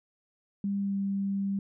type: tone with pitch glide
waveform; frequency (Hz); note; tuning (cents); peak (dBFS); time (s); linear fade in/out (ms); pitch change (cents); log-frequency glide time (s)
sine; 199.5 to 197.21; G3 to G3; +31 to +11; -27; 0.64-1.59; 2; -20; 0.78-0.96
effects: none